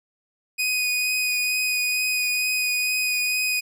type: tone with vibrato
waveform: sawtooth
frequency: 2489 Hz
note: D#7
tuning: in tune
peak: -18 dBFS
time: 0.58-3.61 s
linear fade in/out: 20 ms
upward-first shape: sine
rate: 2.2 Hz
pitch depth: 11 cents each way
effects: none